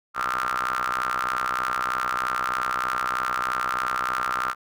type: ring-modulated tone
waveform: sawtooth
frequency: 63.2 Hz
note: B1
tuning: 41 cents sharp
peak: -17 dBFS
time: 0.14-4.55 s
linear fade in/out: 50 ms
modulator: 1290 Hz
effects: none